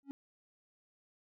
triangle tone with exponential growth, 277.2 Hz, C#4, in tune, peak -34 dBFS, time 0.03-0.11 s, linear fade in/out 0 ms, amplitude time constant 16 ms, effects none

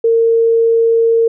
sine tone, 457.7 Hz, A#4, 32 cents flat, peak -8 dBFS, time 0.04-1.28 s, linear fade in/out 5 ms, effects none

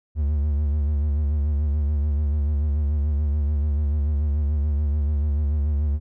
triangle tone with vibrato, 73.42 Hz, D2, in tune, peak -17 dBFS, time 0.15-6 s, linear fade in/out 50 ms, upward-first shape sine, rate 6.9 Hz, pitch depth 70 cents each way, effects none

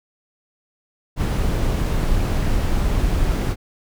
brown noise, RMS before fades -19 dBFS, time 1.16-3.56 s, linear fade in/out 50 ms, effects none

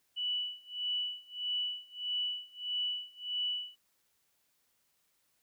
sine tone with tremolo, 2960 Hz, F#7, in tune, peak -30 dBFS, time 0.16-3.76 s, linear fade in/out 20 ms, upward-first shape sine, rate 1.6 Hz, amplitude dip 95%, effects white hiss -75 dBFS RMS until 5.42 s

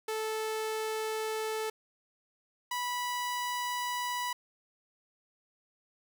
sawtooth tone pair in turn, 437.5 / 982.2 Hz, A4 / B5, -10 / -10 cents, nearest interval octave + major second, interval 1400 cents, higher second, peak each -28 dBFS, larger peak neither, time 0.08-1.7 / 2.71-4.33 s, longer neither, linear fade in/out 5 ms, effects none

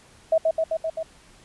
sine tone with echo, 645 Hz, E5, 38 cents flat, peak -15 dBFS, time 0.32-0.38 s, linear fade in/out 5 ms, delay 130 ms, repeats 5, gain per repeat -2 dB, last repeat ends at 1.03 s, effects pink hiss -53 dBFS RMS until 1.44 s + resampled to 24000 Hz

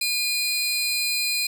sawtooth tone pair together, 2443 / 4124 Hz, D#7 / C8, -32 / -26 cents, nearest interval major sixth, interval 906 cents, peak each -22 dBFS, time 0.01-1.47 s, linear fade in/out 5 ms, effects none

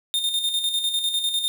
45% pulse tone with tremolo, 3643 Hz, A#7, 41 cents flat, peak -20 dBFS, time 0.14-1.48 s, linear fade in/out 0 ms, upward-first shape square, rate 10 Hz, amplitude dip 50%, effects none

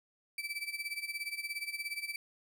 35% pulse tone with tremolo, 2319 Hz, D7, 22 cents flat, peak -32 dBFS, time 0.38-2.16 s, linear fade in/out 2 ms, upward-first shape sine, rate 17 Hz, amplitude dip 80%, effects none

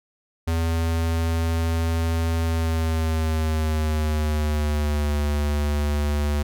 square tone with pitch glide, 82.41 to 73.42 Hz, E2 to D2, 0 to 0 cents, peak -21 dBFS, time 0.47-6.43 s, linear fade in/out 10 ms, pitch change -200 cents, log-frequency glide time 2.42-5.16 s, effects none

